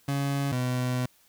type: tone pair in turn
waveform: 30% pulse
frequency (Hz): 140 / 125.8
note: C#3 / B2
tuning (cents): +18 / +32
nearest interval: major second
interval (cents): 186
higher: first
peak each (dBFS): -23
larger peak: neither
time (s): 0.08-0.52 / 0.52-1.06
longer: second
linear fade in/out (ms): 5
effects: white hiss -62 dBFS RMS until 1.28 s